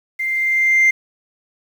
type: tone with level ramp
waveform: sine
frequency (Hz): 2093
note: C7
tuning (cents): 0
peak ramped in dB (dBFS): -19 to -7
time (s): 0.19-0.91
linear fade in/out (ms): 10
effects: tanh soft clip ceiling -8 dBFS + 7-bit